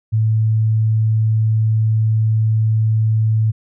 sine tone, 110 Hz, A2, in tune, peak -12 dBFS, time 0.12-3.52 s, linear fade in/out 20 ms, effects none

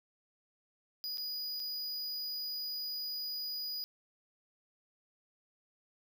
square tone with dropouts, 4925 Hz, D#8, 19 cents flat, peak -37 dBFS, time 1.04-3.84 s, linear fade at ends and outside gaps 0 ms, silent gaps 1.173-1.181 / 1.596-1.6 s, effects none

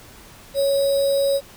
sine tone with sample-and-hold, 554.4 Hz, C#5, in tune, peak -16 dBFS, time 0.54-1.41 s, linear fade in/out 50 ms, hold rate 4410 Hz, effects pink hiss -45 dBFS RMS until 1.56 s

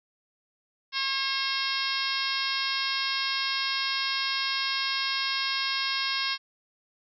harmonic tone, 540 Hz, C#5, 45 cents flat, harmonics 2 / 3 / 4 / 5 / 6 / 7 / 8 / 9 / 10, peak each -35 / -35 / -35 / -35 / -35 / -35 / -35 / -35 / -35 dBFS, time 0.92-6.38 s, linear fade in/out 50 ms, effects none

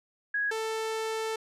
sine / sawtooth tone pair in turn, 1661.2 / 442.7 Hz, G#6 / A4, 0 / +11 cents, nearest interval octave + major seventh, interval 2289 cents, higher first, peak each -26 dBFS, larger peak neither, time 0.34-0.51 / 0.51-1.36 s, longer second, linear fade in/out 5 ms, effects low-pass 10000 Hz 12 dB/octave

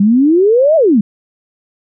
sine exponential two-way sweep, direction up then down, 192.3 to 667 to 192.3 Hz, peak -6 dBFS, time 0-1.01 s, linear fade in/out 5 ms, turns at 0.76 s, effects none

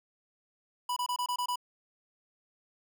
square tone bursts, 985 Hz, B5, 5 cents flat, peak -30 dBFS, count 7, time 0.89-1.558 s, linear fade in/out 5 ms, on 74 ms, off 25 ms, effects none

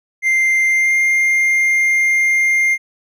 triangle tone with pitch glide, 2093 to 2110 Hz, C7 to C7, 0 to +14 cents, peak -10 dBFS, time 0.22-2.78 s, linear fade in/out 50 ms, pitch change +14 cents, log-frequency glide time 0.67-0.95 s, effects none

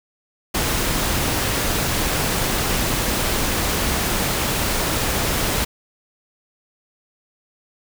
pink noise, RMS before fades -21 dBFS, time 0.54-5.65 s, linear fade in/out 10 ms, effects none

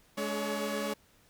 sawtooth tone cluster, 210.6 / 286.3 / 428.6 / 563 Hz, G#3 / D4 / A4 / C#5, +24 / -44 / -45 / +27 cents, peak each -32 / -37 / -37 / -31 dBFS, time 0.17-0.94 s, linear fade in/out 10 ms, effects pink hiss -64 dBFS RMS until 1.29 s

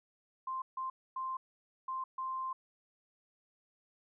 sine tone bursts at uneven times, 1046.5 Hz, C6, in tune, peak -35 dBFS, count 5, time 0.47-0.62 / 0.77-0.9 / 1.16-1.37 / 1.88-2.04 / 2.18-2.53 s, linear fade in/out 5 ms, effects none

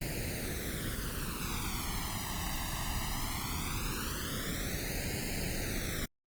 pink noise with flanger, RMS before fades -36 dBFS, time 0.01-6.06 s, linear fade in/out 10 ms, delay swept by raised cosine 0.43 to 1.05 ms, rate 0.19 Hz, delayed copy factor +0.9, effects Opus 24 kbps

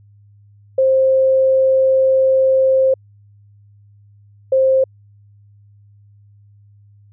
sine tone bursts at uneven times, 528 Hz, C5, 16 cents sharp, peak -10 dBFS, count 2, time 0.78-2.94 / 4.52-4.84 s, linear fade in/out 5 ms, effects added 102 Hz sine -45 dBFS peak until 7.12 s

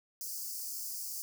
white high-pass noise, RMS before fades -40 dBFS, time 0.21-1.22 s, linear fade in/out 0 ms, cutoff 4600 Hz, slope 96 dB/octave, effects none

